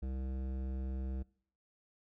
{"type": "tone with hard clipping", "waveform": "sine", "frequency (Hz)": 65.41, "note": "C2", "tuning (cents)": 0, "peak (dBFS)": -38, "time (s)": [0.02, 1.23], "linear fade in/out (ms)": 10, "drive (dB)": 14, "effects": ["noise-tail reverb RT60 0.6 s tail -24 dB re dry"]}